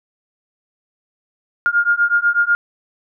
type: beating tone pair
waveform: sine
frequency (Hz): 1410 / 1418.1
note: F6 / F6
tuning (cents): +16 / +26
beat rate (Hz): 8.1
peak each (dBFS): -16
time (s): 1.66-2.55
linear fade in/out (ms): 0
effects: none